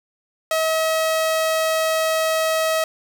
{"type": "tone", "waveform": "sawtooth", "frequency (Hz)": 640, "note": "D#5", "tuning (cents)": 49, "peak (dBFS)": -14, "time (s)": [0.51, 2.84], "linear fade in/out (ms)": 2, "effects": []}